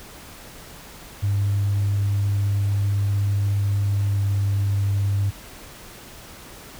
sine tone with pitch glide, 100.5 to 99.69 Hz, G2 to G2, +44 to +30 cents, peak -17 dBFS, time 1.22-5.31 s, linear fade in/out 20 ms, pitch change -14 cents, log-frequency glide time 4.12-4.22 s, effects tanh soft clip ceiling -15 dBFS + pink hiss -42 dBFS RMS until 6.79 s

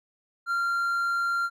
triangle tone, 1384 Hz, F6, 16 cents flat, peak -22 dBFS, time 0.46-1.5 s, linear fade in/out 50 ms, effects none

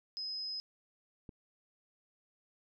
sine tone, 5070 Hz, D#8, 32 cents sharp, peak -37 dBFS, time 0.17-0.6 s, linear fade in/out 0 ms
click, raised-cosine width 3 ms, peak -35 dBFS, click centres 1.292 s
effects none

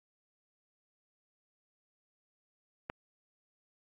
click, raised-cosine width 0.5 ms, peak -21 dBFS, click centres 2.899 s, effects AAC 32 kbps

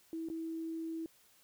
sine tone with dropouts, 325.6 Hz, E4, 21 cents flat, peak -37 dBFS, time 0.13-1.06 s, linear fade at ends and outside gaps 1 ms, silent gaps 0.287-0.3 s, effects white hiss -66 dBFS RMS until 1.43 s

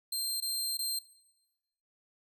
20% pulse tone with dropouts, 4167 Hz, C8, 8 cents flat, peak -26 dBFS, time 0.12-0.99 s, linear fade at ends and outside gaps 5 ms, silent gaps 0.403-0.422 / 0.772-0.789 s, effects noise-tail reverb RT60 1.0 s tail -17 dB re dry

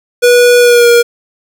square tone with pitch glide, 486.8 to 474 Hz, B4 to A#4, -25 to +29 cents, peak -4 dBFS, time 0.22-1.03 s, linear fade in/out 20 ms, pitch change -46 cents, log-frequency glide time 0.59-0.88 s, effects none

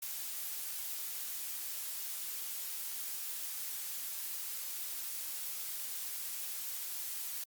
blue noise, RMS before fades -40 dBFS, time 0.02-7.44 s, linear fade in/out 5 ms, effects Opus 48 kbps

